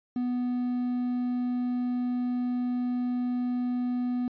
triangle tone with quantisation, 246.9 Hz, B3, in tune, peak -24 dBFS, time 0.16-4.28 s, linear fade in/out 2 ms, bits 9, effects resampled to 11025 Hz

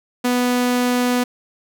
sawtooth tone, 246.9 Hz, B3, in tune, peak -12 dBFS, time 0.24-1.24 s, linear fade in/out 10 ms, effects none

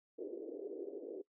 white band-pass noise, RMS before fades -45 dBFS, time 0.18-1.22 s, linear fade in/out 10 ms, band 320 to 480 Hz, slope 48 dB/octave, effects noise-tail reverb RT60 0.1 s tail -21 dB re dry

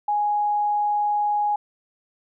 sine tone, 830.6 Hz, G#5, in tune, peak -19 dBFS, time 0.08-1.56 s, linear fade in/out 5 ms, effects none

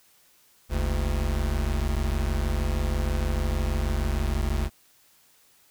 square tone pair together, 46.1 / 72.5 Hz, F#1 / D2, -6 / -22 cents, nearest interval minor sixth, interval 784 cents, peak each -27 dBFS, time 0.69-4.7 s, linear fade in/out 50 ms, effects white hiss -60 dBFS RMS until 5.7 s

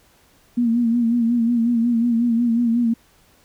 sine tone with vibrato, 234.7 Hz, A#3, 12 cents sharp, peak -15 dBFS, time 0.57-2.94 s, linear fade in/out 10 ms, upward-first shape sine, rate 5.5 Hz, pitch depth 58 cents each way, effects pink hiss -56 dBFS RMS until 3.44 s

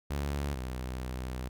sawtooth tone pair in turn, 71.1 / 63.34 Hz, C#2 / B1, +45 / +44 cents, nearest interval major second, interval 201 cents, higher first, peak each -27 / -31 dBFS, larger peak first, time 0.1-0.55 / 0.55-1.49 s, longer second, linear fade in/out 10 ms, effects none

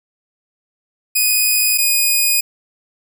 5% pulse tone pair in turn, 2489 / 2475 Hz, D#7 / D#7, 0 / -10 cents, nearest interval unison, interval 10 cents, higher first, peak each -3 dBFS, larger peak neither, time 1.15-1.78 / 1.78-2.41 s, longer neither, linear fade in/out 10 ms, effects none

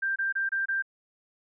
sine tone bursts, 1580 Hz, G6, 13 cents sharp, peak -25 dBFS, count 5, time 0.02-0.824 s, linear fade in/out 10 ms, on 140 ms, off 26 ms, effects none

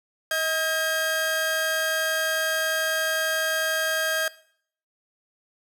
sawtooth tone pair together, 635 / 1613.1 Hz, D#5 / G6, +35 / +49 cents, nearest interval octave + major third, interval 1614 cents, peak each -24 / -21 dBFS, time 0.31-4.28 s, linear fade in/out 2 ms, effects noise-tail reverb RT60 0.6 s tail -19 dB re dry

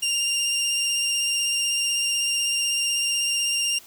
20% pulse tone with vibrato, 2794 Hz, F7, in tune, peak -16 dBFS, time 0.02-3.79 s, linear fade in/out 10 ms, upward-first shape sine, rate 16 Hz, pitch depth 17 cents each way, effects white hiss -49 dBFS RMS until 3.86 s

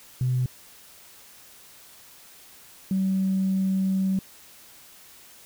sine tone pair in turn, 126.8 / 190.87 Hz, B2 / G3, +46 / -46 cents, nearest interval perfect fifth, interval 708 cents, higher second, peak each -20 dBFS, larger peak neither, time 0.21-0.46 / 2.91-4.19 s, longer second, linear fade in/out 2 ms, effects tanh soft clip ceiling -16 dBFS + white hiss -50 dBFS RMS until 5.45 s

